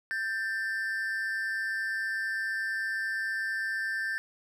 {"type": "tone pair together", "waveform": "triangle", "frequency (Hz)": [1571.2, 1780], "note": ["G6", "A6"], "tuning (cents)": [4, 20], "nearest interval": "major second", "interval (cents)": 216, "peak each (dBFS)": [-31, -30], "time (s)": [0.11, 4.18], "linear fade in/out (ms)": 0, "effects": []}